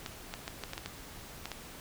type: clicks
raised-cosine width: 0.2 ms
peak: -20 dBFS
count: 9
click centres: 0.062 / 0.339 / 0.479 / 0.637 / 0.734 / 0.779 / 0.86 / 1.456 / 1.517 s
effects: pink hiss -48 dBFS RMS until 1.8 s